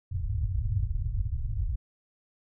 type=low-pass noise; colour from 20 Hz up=white; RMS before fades=-29 dBFS; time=0.11-1.76 s; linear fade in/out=10 ms; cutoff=110 Hz; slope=48 dB/octave; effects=none